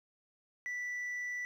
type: tone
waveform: sine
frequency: 1969 Hz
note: B6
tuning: 6 cents flat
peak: -33 dBFS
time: 0.66-1.45 s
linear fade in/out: 0 ms
effects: tanh soft clip ceiling -35 dBFS + 11-bit